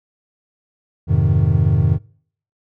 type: chord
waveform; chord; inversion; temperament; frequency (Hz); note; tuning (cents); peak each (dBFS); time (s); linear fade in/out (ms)
triangle; F minor seventh; none; equal; 87.31 / 103.83 / 130.81 / 155.56; F2 / Ab2 / C3 / Eb3; 0 / 0 / 0 / 0; -16; 1.07-1.99; 50
effects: noise-tail reverb RT60 0.6 s tail -26 dB re dry